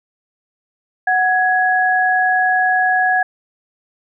sine tone pair together, 740 / 1669.9 Hz, F#5 / G#6, 0 / +9 cents, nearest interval octave + major second, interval 1409 cents, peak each -15 dBFS, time 1.07-3.23 s, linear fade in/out 5 ms, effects none

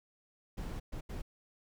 brown noise bursts at uneven times, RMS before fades -40 dBFS, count 3, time 0.57-0.8 / 0.92-1.01 / 1.09-1.22 s, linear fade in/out 10 ms, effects none

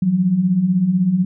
sine beating tone pair, 169.2 / 185.2 Hz, E3 / F#3, +45 / +2 cents, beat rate 16 Hz, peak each -21 / -14 dBFS, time 0.02-1.25 s, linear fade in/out 5 ms, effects none

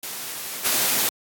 white noise with level steps, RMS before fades -32 / -21 dBFS, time 0.03-1.09 s, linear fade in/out 2 ms, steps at 0.64 s, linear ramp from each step 20 ms, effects high-pass 150 Hz 12 dB/octave + AAC 64 kbps

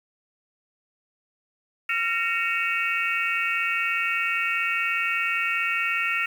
sine tone cluster, 1375 / 1854 / 2240 / 2565 / 2742 Hz, F6 / A#6 / C#7 / E7 / F7, -27 / -10 / +18 / -48 / -32 cents, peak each -29 dBFS, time 1.89-6.26 s, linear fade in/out 5 ms, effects 8-bit

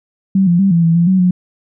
sine tone with pitch steps, 192.6 / 173 / 195.4 / 168.8 / 165.5 / 170.7 / 188 / 180.5 Hz, G3 / F3 / G3 / E3 / E3 / F3 / F#3 / F#3, -30 / -16 / -5 / +41 / +7 / -39 / +28 / -43 cents, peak -8 dBFS, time 0.35-1.31 s, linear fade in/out 5 ms, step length 120 ms, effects none

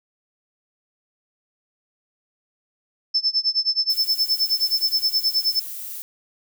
sine tone with tremolo, 5274 Hz, E8, in tune, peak -15 dBFS, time 3.14-5.6 s, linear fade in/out 10 ms, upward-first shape sine, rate 9.5 Hz, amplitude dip 95%
violet noise, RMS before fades -33 dBFS, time 3.9-6.02 s, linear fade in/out 0 ms
effects none

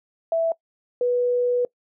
sine tone pair in turn, 659.3 / 490.2 Hz, E5 / B4, 0 / -13 cents, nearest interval perfect fourth, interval 513 cents, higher first, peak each -18 dBFS, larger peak neither, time 0.32-0.52 / 1.01-1.65 s, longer second, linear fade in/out 2 ms, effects noise-tail reverb RT60 0.1 s tail -22 dB re dry

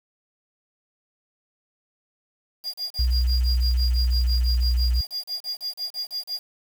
triangle tone with tremolo, 4822 Hz, D8, 45 cents sharp, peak -24 dBFS, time 2.63-6.41 s, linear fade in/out 50 ms, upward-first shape sine, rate 6 Hz, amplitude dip 100%
sine tone with pitch glide, 61.74 to 60.75 Hz, B1 to B1, 0 to -28 cents, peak -18 dBFS, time 2.99-5.01 s, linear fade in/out 5 ms, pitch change -28 cents, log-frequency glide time 3.55-4.67 s
effects 7-bit

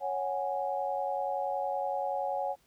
sine chord, C# suspended fourth, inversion none, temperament equal, 554.4 / 740 / 830.6 Hz, C#5 / F#5 / G#5, 0 / 0 / 0 cents, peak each -34 dBFS, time 0-2.56 s, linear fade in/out 50 ms, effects pink hiss -67 dBFS RMS until 2.66 s

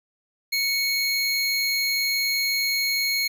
square tone pair together, 2217 / 4236 Hz, C#7 / C8, 0 / +21 cents, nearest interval major seventh, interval 1121 cents, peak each -25 dBFS, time 0.52-3.28 s, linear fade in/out 10 ms, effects 10-bit

